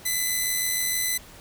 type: tone with amplitude modulation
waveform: 5% pulse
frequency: 2011 Hz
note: B6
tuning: 31 cents sharp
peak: -12 dBFS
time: 0.05-1.18 s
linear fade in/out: 10 ms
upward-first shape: sine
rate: 86.5 Hz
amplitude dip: 30%
effects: pink hiss -47 dBFS RMS until 1.4 s